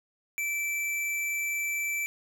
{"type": "tone", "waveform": "square", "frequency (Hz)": 2327, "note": "D7", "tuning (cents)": -17, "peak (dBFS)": -29, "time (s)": [0.38, 2.06], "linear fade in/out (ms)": 0, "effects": ["10-bit"]}